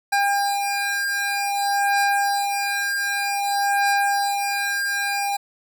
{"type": "beating tone pair", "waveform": "25% pulse", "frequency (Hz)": [803, 803.53], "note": ["G5", "G5"], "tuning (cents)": [41, 43], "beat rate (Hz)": 0.53, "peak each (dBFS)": -19, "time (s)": [0.12, 5.37], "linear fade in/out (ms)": 10, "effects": []}